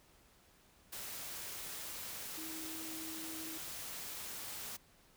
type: tone in noise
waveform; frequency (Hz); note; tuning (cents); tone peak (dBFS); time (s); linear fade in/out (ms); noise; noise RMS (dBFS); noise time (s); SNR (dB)
sine; 320; D#4; +49; -47; 2.37-3.58; 10; white; -45; 0.92-4.77; -5
effects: pink hiss -66 dBFS RMS until 5.16 s